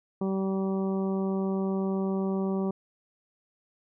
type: harmonic tone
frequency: 192.3 Hz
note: G3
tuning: 33 cents flat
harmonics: 1 / 2 / 3 / 4 / 5 / 6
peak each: -27 / -31 / -39 / -42 / -44 / -45 dBFS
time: 0.21-2.71 s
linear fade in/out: 5 ms
effects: none